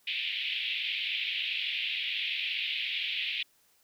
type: band-pass noise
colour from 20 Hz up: pink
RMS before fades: -33 dBFS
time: 0.07-3.43 s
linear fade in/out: 5 ms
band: 2300 to 3600 Hz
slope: 48 dB/octave
effects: white hiss -67 dBFS RMS until 3.83 s